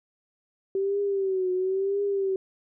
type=tone with vibrato; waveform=sine; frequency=384.8 Hz; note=G4; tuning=32 cents flat; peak=-23 dBFS; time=0.75-2.36 s; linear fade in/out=2 ms; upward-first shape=triangle; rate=0.98 Hz; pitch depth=94 cents each way; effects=none